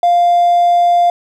triangle tone with hard clipping, 698.5 Hz, F5, in tune, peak -8 dBFS, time 0.03-1.1 s, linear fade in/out 2 ms, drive 4 dB, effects none

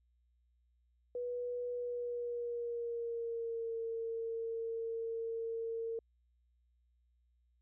sine tone with pitch glide, 488.6 to 455.9 Hz, B4 to A#4, -19 to -39 cents, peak -36 dBFS, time 1.15-5.99 s, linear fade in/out 2 ms, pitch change -120 cents, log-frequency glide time 1.71-3.76 s, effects added 60 Hz sine -70 dBFS peak until 7.61 s

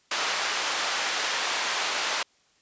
pink band-pass noise, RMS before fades -28 dBFS, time 0.11-2.23 s, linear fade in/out 5 ms, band 880 to 6600 Hz, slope 12 dB/octave, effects white hiss -64 dBFS RMS until 2.61 s + resampled to 16000 Hz

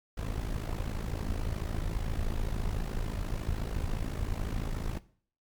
brown noise with amplitude modulation, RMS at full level -29 dBFS, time 0.17-4.99 s, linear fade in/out 10 ms, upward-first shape sine, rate 54 Hz, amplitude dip 80%, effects noise-tail reverb RT60 0.5 s tail -18 dB re dry + MP3 96 kbps

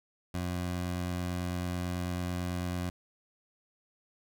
20% pulse tone, 89.1 Hz, F2, 35 cents sharp, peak -27 dBFS, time 0.34-2.9 s, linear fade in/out 5 ms, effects none

